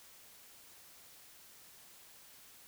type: silence
effects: white hiss -58 dBFS RMS until 2.67 s